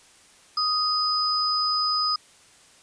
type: tone pair together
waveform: sine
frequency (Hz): 1250 / 5000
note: D#6 / D#8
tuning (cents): +8 / +8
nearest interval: 2 octaves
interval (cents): 2400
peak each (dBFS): -25 / -23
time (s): 0.57-2.16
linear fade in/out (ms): 5
effects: white hiss -54 dBFS RMS until 2.82 s + resampled to 22050 Hz